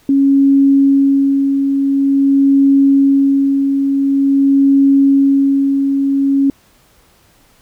sine tone with tremolo, 275.7 Hz, C#4, 9 cents flat, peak -6 dBFS, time 0.09-6.5 s, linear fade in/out 2 ms, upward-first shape sine, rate 0.47 Hz, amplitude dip 45%, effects pink hiss -51 dBFS RMS until 7.61 s

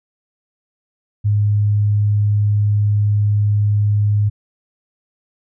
sine tone, 103.83 Hz, G#2, in tune, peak -12 dBFS, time 1.24-4.3 s, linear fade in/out 20 ms, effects none

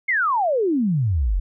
sine exponential sweep, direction down, 2204 to 40 Hz, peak -17 dBFS, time 0.08-1.4 s, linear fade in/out 10 ms, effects none

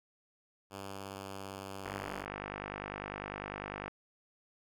5% pulse tone with pitch glide, 98 to 97.27 Hz, G2 to G2, 0 to -13 cents, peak -31 dBFS, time 0.7-2.25 s, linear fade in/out 50 ms, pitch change -13 cents, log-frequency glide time 0.86-1.8 s
click train, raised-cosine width 0.5 ms, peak -23 dBFS, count 102, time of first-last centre 1.86-3.88 s, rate 50 Hz
effects none

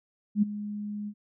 sine tone with ADSR envelope, 207.7 Hz, G#3, in tune, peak -17 dBFS, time 0.35-1.14 s, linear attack 73 ms, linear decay 15 ms, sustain -15 dB, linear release 64 ms, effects none

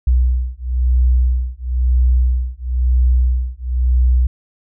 sine beating tone pair, 61.74 / 62.74 Hz, B1 / B1, 0 / +28 cents, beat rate 1 Hz, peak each -15 dBFS, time 0.07-4.27 s, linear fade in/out 5 ms, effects none

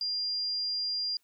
sine tone, 4800 Hz, D8, 37 cents sharp, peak -29 dBFS, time 0.01-1.17 s, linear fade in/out 2 ms, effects white hiss -72 dBFS RMS until 1.23 s

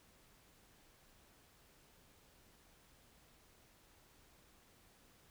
silence, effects pink hiss -67 dBFS RMS until 5.3 s

